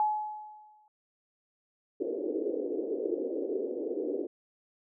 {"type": "tone with exponential decay", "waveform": "sine", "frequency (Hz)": 850, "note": "G#5", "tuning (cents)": 40, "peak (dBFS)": -22, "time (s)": [0, 0.88], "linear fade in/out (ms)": 1, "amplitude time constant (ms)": 190}
{"type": "band-pass noise", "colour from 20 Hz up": "white", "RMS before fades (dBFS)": -33, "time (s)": [2, 4.27], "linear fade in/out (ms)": 10, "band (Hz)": [300, 480], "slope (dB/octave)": 48}
{"effects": []}